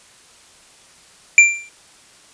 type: tone with exponential decay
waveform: square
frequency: 2364 Hz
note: D7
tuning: 11 cents sharp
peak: -3 dBFS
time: 1.38-1.69 s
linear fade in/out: 1 ms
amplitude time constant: 66 ms
effects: white hiss -48 dBFS RMS until 2.33 s + resampled to 22050 Hz